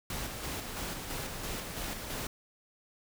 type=noise with tremolo; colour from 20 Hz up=pink; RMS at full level=-37 dBFS; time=0.1-2.27 s; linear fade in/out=2 ms; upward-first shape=square; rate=3 Hz; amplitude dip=35%; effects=none